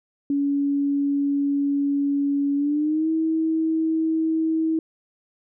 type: tone with pitch glide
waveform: sine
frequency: 282.5 to 320.8 Hz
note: C#4 to E4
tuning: +33 to -47 cents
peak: -19 dBFS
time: 0.3-4.79 s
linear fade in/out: 2 ms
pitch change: +220 cents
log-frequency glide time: 2.56-3.09 s
effects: none